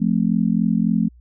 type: chord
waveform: sine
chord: F major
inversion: none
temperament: just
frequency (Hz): 174.61 / 218.3 / 261.9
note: F3 / A3 / C4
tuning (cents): 0 / -13 / +2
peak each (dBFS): -20 / -18 / -24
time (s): 0-1.09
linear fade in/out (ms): 20
effects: added 60 Hz sine -45 dBFS peak until 1.2 s